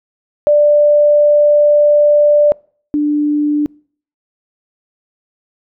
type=tone pair in turn; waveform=sine; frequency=590 / 295.9 Hz; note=D5 / D4; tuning=+8 / +13 cents; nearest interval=octave; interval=1195 cents; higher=first; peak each=-6 / -11 dBFS; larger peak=first; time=0.47-2.52 / 2.94-3.66 s; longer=first; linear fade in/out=0 ms; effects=noise-tail reverb RT60 0.5 s tail -26 dB re dry